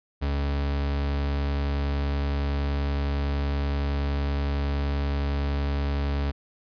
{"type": "tone", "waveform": "40% pulse", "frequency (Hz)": 70.7, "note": "C#2", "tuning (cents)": 35, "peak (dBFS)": -23, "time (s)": [0.21, 6.32], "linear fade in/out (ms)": 20, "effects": ["resampled to 11025 Hz"]}